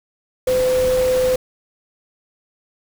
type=tone in noise; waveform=sine; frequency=510 Hz; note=C5; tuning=44 cents flat; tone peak=-14 dBFS; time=0.47-1.36 s; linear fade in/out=5 ms; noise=pink; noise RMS=-28 dBFS; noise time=0.47-1.36 s; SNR=+11 dB; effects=none